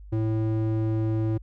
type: tone with band-pass filter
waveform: square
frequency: 110.1 Hz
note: A2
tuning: 2 cents sharp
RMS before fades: -25 dBFS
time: 0.12-1.38 s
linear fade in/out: 10 ms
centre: 220 Hz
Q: 8.8
effects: added 50 Hz sine -41 dBFS peak until 1.42 s